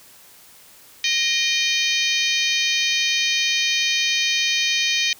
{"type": "harmonic tone with a mistuned harmonic", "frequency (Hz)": 622.3, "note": "D#5", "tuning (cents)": 0, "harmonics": [3, 4, 5, 6, 7, 8, 9, 10], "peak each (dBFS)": [-28, -23, -24, -25, -27, -31, -33, -29], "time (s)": [1.04, 5.13], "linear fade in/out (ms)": 2, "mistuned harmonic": 4, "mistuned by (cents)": -48, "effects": ["white hiss -48 dBFS RMS until 5.19 s"]}